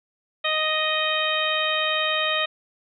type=harmonic tone; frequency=622.3 Hz; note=D#5; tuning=in tune; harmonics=1 / 2 / 3 / 4 / 5 / 6; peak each=-28 / -28 / -28 / -28 / -28 / -28 dBFS; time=0.44-2.46 s; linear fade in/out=10 ms; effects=none